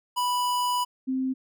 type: tone pair in turn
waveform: square / sine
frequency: 986 / 261.2 Hz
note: B5 / C4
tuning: -3 / -3 cents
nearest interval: octave + major seventh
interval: 2300 cents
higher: first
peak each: -24 dBFS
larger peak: neither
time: 0.16-0.85 / 1.07-1.34 s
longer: first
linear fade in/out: 20 ms
effects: none